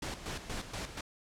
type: noise with tremolo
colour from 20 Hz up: pink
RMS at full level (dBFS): -38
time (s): 0.02-1.01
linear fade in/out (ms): 5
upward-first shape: square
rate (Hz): 4.2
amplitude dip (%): 65
effects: low-pass 8000 Hz 12 dB/octave